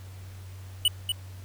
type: tone with echo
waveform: square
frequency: 2960 Hz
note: F#7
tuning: in tune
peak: -19 dBFS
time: 0.85-0.88 s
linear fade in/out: 2 ms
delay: 240 ms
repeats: 1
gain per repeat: -6 dB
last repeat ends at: 1.12 s
effects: added 94 Hz sine -40 dBFS peak until 1.44 s + pink hiss -53 dBFS RMS until 1.44 s